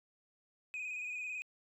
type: tone with vibrato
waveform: sine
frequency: 2488 Hz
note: D#7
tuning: 1 cent flat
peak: -36 dBFS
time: 0.74-1.42 s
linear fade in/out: 0 ms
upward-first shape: square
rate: 18 Hz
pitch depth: 31 cents each way
effects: tanh soft clip ceiling -37 dBFS